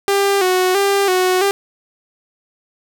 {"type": "tone with vibrato", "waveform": "sawtooth", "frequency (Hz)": 382.7, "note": "G4", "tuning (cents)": -42, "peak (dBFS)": -9, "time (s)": [0.08, 1.51], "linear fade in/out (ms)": 0, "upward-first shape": "square", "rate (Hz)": 1.5, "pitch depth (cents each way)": 67, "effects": []}